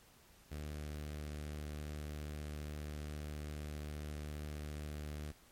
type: tone with notch filter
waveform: sawtooth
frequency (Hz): 74.8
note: D2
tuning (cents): +32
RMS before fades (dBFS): -44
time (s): 0.51-5.32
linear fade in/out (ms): 10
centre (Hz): 940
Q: 2
effects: pink hiss -64 dBFS RMS until 5.51 s + MP3 64 kbps